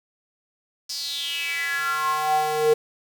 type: tone with high-pass filter sweep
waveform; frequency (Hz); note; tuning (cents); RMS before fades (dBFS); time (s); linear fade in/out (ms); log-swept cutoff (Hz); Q
square; 153.3; D#3; -25; -24; 0.89-2.74; 10; 5200 to 450; 6.7
effects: 7-bit